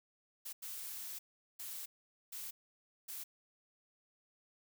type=noise bursts at uneven times; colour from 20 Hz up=blue; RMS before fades=-45 dBFS; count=5; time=0.45-0.53 / 0.62-1.19 / 1.59-1.86 / 2.32-2.51 / 3.08-3.24 s; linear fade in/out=10 ms; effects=none